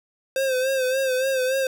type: tone with vibrato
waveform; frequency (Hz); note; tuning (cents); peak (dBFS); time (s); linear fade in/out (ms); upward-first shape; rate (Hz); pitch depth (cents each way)
square; 523.3; C5; 0; -21; 0.36-1.67; 2; sine; 3.5; 56
effects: none